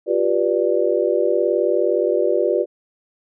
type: chord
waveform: sine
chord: G dominant seventh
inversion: third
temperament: just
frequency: 352.8 / 392 / 490 / 588 Hz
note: F4 / G4 / B4 / D5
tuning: +18 / 0 / -14 / +2 cents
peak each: -21 dBFS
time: 0.06-2.66 s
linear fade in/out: 50 ms
effects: none